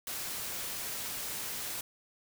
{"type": "noise", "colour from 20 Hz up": "white", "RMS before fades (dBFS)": -38, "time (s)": [0.07, 1.81], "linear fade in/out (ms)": 2, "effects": []}